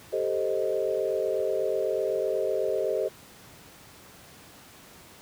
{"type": "chord", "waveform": "sine", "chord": "A half-diminished seventh", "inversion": "third", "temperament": "equal", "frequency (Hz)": [392, 440, 523.3, 622.3], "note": ["G4", "A4", "C5", "Eb5"], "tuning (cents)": [0, 0, 0, 0], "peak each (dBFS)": -30, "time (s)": [0.12, 3.09], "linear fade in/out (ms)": 20, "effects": ["pink hiss -50 dBFS RMS until 5.21 s", "high-pass 80 Hz 12 dB/octave"]}